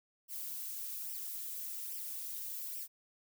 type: noise with flanger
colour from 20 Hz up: violet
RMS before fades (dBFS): -42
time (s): 0.28-2.88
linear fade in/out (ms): 50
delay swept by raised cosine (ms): 0.36 to 3.96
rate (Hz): 1.2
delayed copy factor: +0.65
effects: none